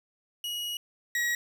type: tone pair in turn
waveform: 40% pulse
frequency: 2902 / 1908 Hz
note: F#7 / A#6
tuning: -34 / +40 cents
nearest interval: perfect fifth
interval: 726 cents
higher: first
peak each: -31 / -25 dBFS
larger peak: second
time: 0.44-0.77 / 1.15-1.35 s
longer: first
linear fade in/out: 2 ms
effects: none